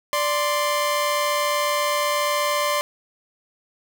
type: tone pair together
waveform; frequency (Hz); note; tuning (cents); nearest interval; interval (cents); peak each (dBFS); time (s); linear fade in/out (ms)
sawtooth; 587.3 / 1046.4; D5 / C6; 0 / 0; minor seventh; 1000; -19; 0.13-2.81; 0
effects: none